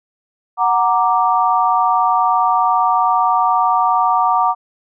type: chord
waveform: sine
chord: Gb augmented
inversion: none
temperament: equal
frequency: 740 / 932.3 / 1174.7 Hz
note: Gb5 / Bb5 / D6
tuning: 0 / 0 / 0 cents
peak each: -16 dBFS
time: 0.57-4.55 s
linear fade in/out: 50 ms
effects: none